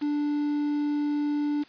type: tone with quantisation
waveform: triangle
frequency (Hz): 293.7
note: D4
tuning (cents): 0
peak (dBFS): -22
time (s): 0.01-1.64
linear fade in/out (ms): 20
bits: 7
effects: white hiss -54 dBFS RMS until 1.68 s + resampled to 11025 Hz